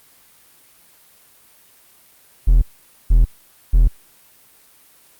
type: tone bursts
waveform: triangle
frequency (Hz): 41.2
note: E1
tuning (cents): 0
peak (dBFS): -6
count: 3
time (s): 2.47-3.88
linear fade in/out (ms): 10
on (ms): 150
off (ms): 480
effects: white hiss -51 dBFS RMS until 5.19 s + Opus 32 kbps